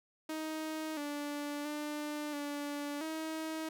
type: tone with pitch steps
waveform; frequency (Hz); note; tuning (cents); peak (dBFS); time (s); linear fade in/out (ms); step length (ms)
sawtooth; 313.7 / 291 / 298 / 289.2 / 317.6; D#4 / D4 / D4 / D4 / D#4; +14 / -16 / +25 / -27 / +36; -33; 0.29-3.69; 5; 680
effects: none